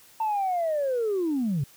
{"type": "linear sweep", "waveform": "sine", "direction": "down", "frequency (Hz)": [900, 126.6], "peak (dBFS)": -22, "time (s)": [0.2, 1.64], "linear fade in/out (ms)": 5, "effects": ["tanh soft clip ceiling -20 dBFS", "white hiss -54 dBFS RMS until 1.76 s"]}